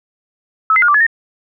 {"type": "tone with pitch steps", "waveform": "sine", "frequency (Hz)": [1298, 2063, 1425, 1169, 1705, 1831], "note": ["E6", "C7", "F6", "D6", "G#6", "A#6"], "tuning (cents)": [-27, -25, 34, -8, 45, -32], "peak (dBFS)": -8, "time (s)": [0.7, 1.066], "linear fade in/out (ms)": 2, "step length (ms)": 61, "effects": []}